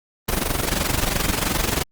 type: noise with amplitude modulation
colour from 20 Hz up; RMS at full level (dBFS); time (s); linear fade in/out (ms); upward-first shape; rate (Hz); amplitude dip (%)
pink; -19; 0.28-1.83; 10; sine; 22.9; 75
effects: Opus 24 kbps